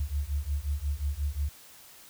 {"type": "beating tone pair", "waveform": "sine", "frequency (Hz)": [69.3, 74.9], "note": ["C#2", "D2"], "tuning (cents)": [0, 35], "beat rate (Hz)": 5.6, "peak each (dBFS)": -31, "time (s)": [0, 1.49], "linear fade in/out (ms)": 5, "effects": ["white hiss -52 dBFS RMS until 2.09 s"]}